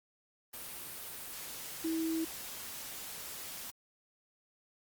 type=tone in noise; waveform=sine; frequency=324.2 Hz; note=E4; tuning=29 cents flat; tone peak=-31 dBFS; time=1.84-2.25 s; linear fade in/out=10 ms; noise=white; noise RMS=-44 dBFS; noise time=0.53-3.71 s; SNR=+10 dB; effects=Opus 32 kbps